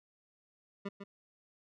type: tone with echo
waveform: 25% pulse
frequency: 199.7 Hz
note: G3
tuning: 32 cents sharp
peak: -32 dBFS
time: 0.85-0.89 s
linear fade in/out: 10 ms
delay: 150 ms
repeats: 1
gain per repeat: -7 dB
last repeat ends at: 1.04 s
effects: low-pass 3000 Hz 12 dB/octave

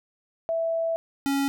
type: tone pair in turn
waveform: sine / square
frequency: 659.3 / 277.2 Hz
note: E5 / C#4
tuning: 0 / 0 cents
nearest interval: octave + minor third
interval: 1500 cents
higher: first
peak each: -23 dBFS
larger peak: neither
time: 0.49-0.96 / 1.26-1.48 s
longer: first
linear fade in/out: 0 ms
effects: none

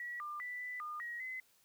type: tone with pitch steps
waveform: sine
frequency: 1931 / 1196 / 1977 / 1988 / 1214 / 1898 / 2036 Hz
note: B6 / D6 / B6 / B6 / D#6 / A#6 / C7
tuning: -39 / +31 / +1 / +11 / -43 / +31 / -48 cents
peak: -40 dBFS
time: 0-1.4 s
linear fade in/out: 2 ms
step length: 200 ms
effects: white hiss -70 dBFS RMS until 1.64 s

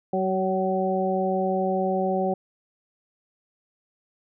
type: harmonic tone with a mistuned harmonic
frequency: 188.9 Hz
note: F#3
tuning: 36 cents sharp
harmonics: 1 / 2 / 3 / 4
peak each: -27 / -27 / -27 / -27 dBFS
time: 0.13-2.34 s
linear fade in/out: 5 ms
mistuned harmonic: 3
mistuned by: -18 cents
effects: none

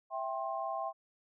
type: chord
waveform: sine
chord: C major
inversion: first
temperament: equal with one note detuned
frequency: 659.3 / 784 / 1061.1 Hz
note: E5 / G5 / C6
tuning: 0 / 0 / +24 cents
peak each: -38 / -38 / -39 dBFS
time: 0.1-0.93 s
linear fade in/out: 50 ms
effects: none

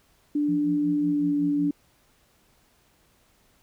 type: tone with pitch glide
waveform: sine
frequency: 293.7 to 289.7 Hz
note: D4 to D4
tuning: 0 to -24 cents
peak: -21 dBFS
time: 0.35-1.71 s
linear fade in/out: 5 ms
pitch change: -24 cents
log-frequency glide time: 1.03-1.32 s
type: tone with tremolo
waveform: sine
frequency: 172.8 Hz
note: F3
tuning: 18 cents flat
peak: -28 dBFS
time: 0.48-1.71 s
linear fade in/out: 10 ms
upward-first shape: sine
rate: 5.4 Hz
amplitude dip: 85%
effects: pink hiss -63 dBFS RMS until 3.62 s

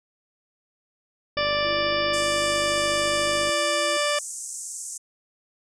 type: harmonic tone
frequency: 587.3 Hz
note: D5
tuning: in tune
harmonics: 1 / 2 / 3 / 4 / 5 / 6 / 8 / 9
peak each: -25 / -28 / -30 / -31 / -32 / -33 / -34 / -35 dBFS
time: 1.37-4.19 s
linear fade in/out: 5 ms
type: click train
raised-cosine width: 2 ms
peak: -25 dBFS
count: 108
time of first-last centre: 1.37-3.493 s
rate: 50.4 Hz
type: tone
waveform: sine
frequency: 338.7 Hz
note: E4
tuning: 47 cents sharp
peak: -34 dBFS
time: 1.65-3.97 s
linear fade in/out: 2 ms
type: band-pass noise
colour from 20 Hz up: white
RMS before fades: -35 dBFS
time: 2.13-4.98 s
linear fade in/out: 10 ms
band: 6300 to 9000 Hz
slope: 48 dB/octave
effects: none

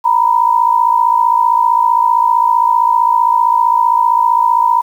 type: tone pair together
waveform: sine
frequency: 932.4 / 987.8 Hz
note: A#5 / B5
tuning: 0 / 0 cents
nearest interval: minor second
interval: 100 cents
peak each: -11 dBFS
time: 0.04-4.82 s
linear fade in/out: 20 ms
effects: 7-bit

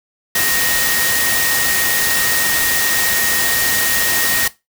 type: tone in noise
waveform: sine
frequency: 1865 Hz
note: A#6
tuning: in tune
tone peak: -20 dBFS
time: 0.35-4.48 s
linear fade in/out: 5 ms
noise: white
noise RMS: -17 dBFS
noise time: 0.35-4.48 s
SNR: -6 dB
effects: noise-tail reverb RT60 0.2 s tail -17 dB re dry

